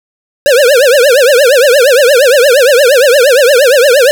square tone with vibrato, 528 Hz, C5, 16 cents sharp, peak -4 dBFS, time 0.46-4.11 s, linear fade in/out 0 ms, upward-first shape triangle, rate 8.6 Hz, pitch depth 260 cents each way, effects none

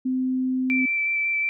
sine tone, 257.7 Hz, C4, 26 cents flat, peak -21 dBFS, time 0.05-0.86 s, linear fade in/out 10 ms
sine tone with vibrato, 2332 Hz, D7, 13 cents flat, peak -21 dBFS, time 0.7-1.49 s, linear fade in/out 0 ms, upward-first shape square, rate 5.5 Hz, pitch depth 9 cents each way
effects none

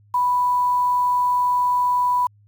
sine tone with quantisation, 987.8 Hz, B5, in tune, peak -16 dBFS, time 0.14-2.27 s, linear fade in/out 5 ms, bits 7, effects added 103 Hz sine -51 dBFS peak until 2.47 s

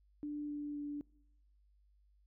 sine tone with pitch steps, 294.8 / 292.9 / 291.1 Hz, D4 / D4 / D4, +7 / -5 / -15 cents, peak -38 dBFS, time 0.23-1.01 s, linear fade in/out 0 ms, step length 260 ms, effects noise-tail reverb RT60 0.8 s tail -24 dB re dry + added 50 Hz sine -66 dBFS peak until 2.26 s

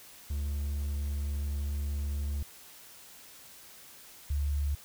triangle / sine tone pair in turn, 71.9 / 71.9 Hz, D2 / D2, -36 / -36 cents, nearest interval unison, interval 0 cents, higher neither, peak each -28 / -27 dBFS, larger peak second, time 0.3-2.43 / 4.3-4.75 s, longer first, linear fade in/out 5 ms, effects white hiss -52 dBFS RMS until 4.84 s

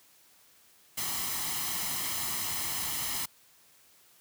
white noise with comb filter, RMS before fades -33 dBFS, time 0.97-3.26 s, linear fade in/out 10 ms, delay 0.98 ms, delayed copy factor +0.6, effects white hiss -61 dBFS RMS until 4.2 s + high-pass 60 Hz 12 dB/octave

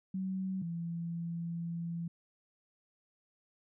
sine tone pair in turn, 188.9 / 168.73 Hz, F#3 / E3, +36 / +41 cents, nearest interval major second, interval 195 cents, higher first, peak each -33 / -35 dBFS, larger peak first, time 0.14-0.62 / 0.62-2.08 s, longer second, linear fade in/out 5 ms, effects none

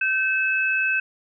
sine tone pair together, 1543.6 / 2596 Hz, G6 / E7, -27 / -27 cents, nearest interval major sixth, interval 900 cents, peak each -22 dBFS, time 0.01-1 s, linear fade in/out 5 ms, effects none

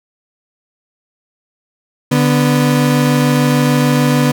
35% pulse tone pair together, 146.81 / 246.9 Hz, D3 / B3, 0 / 0 cents, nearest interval major sixth, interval 900 cents, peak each -11 dBFS, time 2.11-4.32 s, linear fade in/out 10 ms, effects none

